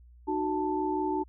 sine tone cluster, 306.7 / 372.3 / 882 Hz, D#4 / F#4 / A5, -25 / +11 / +4 cents, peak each -31 dBFS, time 0.27-1.24 s, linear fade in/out 20 ms, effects added 60 Hz sine -51 dBFS peak until 1.28 s

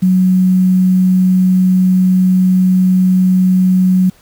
sine tone with quantisation, 185 Hz, F#3, in tune, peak -7 dBFS, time 0.02-4.1 s, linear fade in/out 10 ms, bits 6, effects pink hiss -48 dBFS RMS until 4.21 s

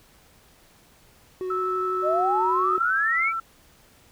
triangle tone with vibrato, 370 Hz, F#4, in tune, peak -25 dBFS, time 1.41-2.78 s, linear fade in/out 0 ms, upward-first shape triangle, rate 12 Hz, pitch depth 13 cents each way
sine tone with pitch glide, 1312 to 1340.3 Hz, E6 to E6, -9 to +28 cents, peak -25 dBFS, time 1.5-3.4 s, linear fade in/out 5 ms, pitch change +37 cents, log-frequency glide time 2.61-3.23 s
sine exponential sweep, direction up, 587.3 to 2349 Hz, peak -21 dBFS, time 2.02-3.33 s, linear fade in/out 50 ms
effects pink hiss -56 dBFS RMS until 4.11 s

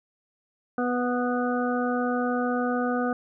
harmonic tone with a mistuned harmonic, 246.9 Hz, B3, in tune, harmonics 1 / 2 / 3 / 5 / 6, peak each -26 / -29 / -31 / -33 / -34 dBFS, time 0.78-3.13 s, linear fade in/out 2 ms, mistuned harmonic 3, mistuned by -17 cents, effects none

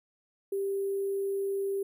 sine tone with sample-and-hold, 393.9 Hz, G4, 8 cents sharp, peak -28 dBFS, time 0.52-1.83 s, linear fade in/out 5 ms, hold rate 11025 Hz, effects none

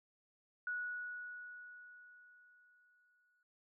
sine tone with exponential decay, 1465 Hz, F#6, 18 cents flat, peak -36 dBFS, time 0.67-3.43 s, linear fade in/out 2 ms, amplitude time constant 600 ms, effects none

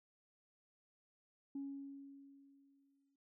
sine tone with exponential decay, 277.2 Hz, C#4, in tune, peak -39 dBFS, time 1.55-3.16 s, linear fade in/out 5 ms, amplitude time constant 350 ms, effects noise-tail reverb RT60 0.3 s tail -25 dB re dry + tanh soft clip ceiling -37 dBFS

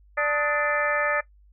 harmonic tone with a mistuned harmonic, 293.7 Hz, D4, in tune, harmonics 2 / 3 / 4 / 5 / 6 / 7 / 8, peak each -26 / -34 / -28 / -37 / -26 / -31 / -36 dBFS, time 0.17-1.21 s, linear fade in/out 10 ms, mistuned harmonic 4, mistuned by +120 cents, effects noise-tail reverb RT60 0.1 s tail -17 dB re dry + added 50 Hz sine -52 dBFS peak until 1.52 s

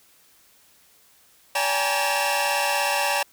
sawtooth tone cluster, 573 / 795 / 851 / 948 / 2693 Hz, D5 / G5 / G#5 / A#5 / E7, -43 / +24 / +42 / +29 / +36 cents, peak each -24 dBFS, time 1.55-3.23 s, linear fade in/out 5 ms, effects white hiss -57 dBFS RMS until 3.32 s

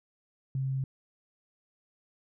sine tone, 133.5 Hz, C3, 35 cents sharp, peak -28 dBFS, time 0.55-0.84 s, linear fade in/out 2 ms, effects none

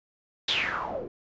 white noise with low-pass filter sweep, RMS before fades -30 dBFS, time 0.48-1.08 s, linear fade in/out 5 ms, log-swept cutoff 3900 to 370 Hz, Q 6.7, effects resampled to 16000 Hz

